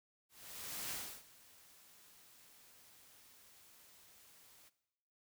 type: noise with ADSR envelope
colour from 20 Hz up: white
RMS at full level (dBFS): -42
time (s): 0.29-4.7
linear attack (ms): 620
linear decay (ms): 310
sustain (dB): -21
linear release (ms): 22
effects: noise-tail reverb RT60 0.9 s tail -17 dB re dry